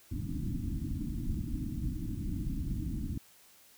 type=low-pass noise; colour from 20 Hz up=pink; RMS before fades=-35 dBFS; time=0.11-3.18 s; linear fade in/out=5 ms; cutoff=320 Hz; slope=96 dB/octave; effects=white hiss -60 dBFS RMS until 3.77 s